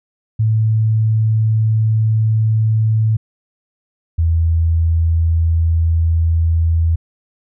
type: tone pair in turn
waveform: sine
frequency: 110 / 82.41 Hz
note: A2 / E2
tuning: 0 / 0 cents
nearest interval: perfect fourth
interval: 500 cents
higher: first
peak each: -11 dBFS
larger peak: neither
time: 0.39-3.17 / 4.18-6.96 s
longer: neither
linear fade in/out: 10 ms
effects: none